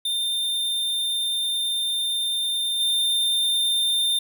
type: tone with level steps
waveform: square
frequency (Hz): 3609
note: A7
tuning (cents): +43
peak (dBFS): -23 / -20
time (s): 0.05-4.19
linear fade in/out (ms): 5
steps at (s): 2.79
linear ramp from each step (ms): 20
effects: none